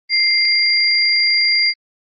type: tone pair together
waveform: sine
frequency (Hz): 2100 / 4772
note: C7 / D8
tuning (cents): +6 / +27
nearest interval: octave + major second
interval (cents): 1421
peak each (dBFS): -16 / -14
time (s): 0.09-1.74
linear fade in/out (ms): 50
effects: Opus 24 kbps